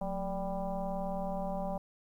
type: tone with frequency modulation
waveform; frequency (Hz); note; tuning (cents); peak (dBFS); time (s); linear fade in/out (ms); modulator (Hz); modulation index
sine; 382.4; G4; -43; -32; 0.01-1.78; 5; 201; 2.4
effects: 11-bit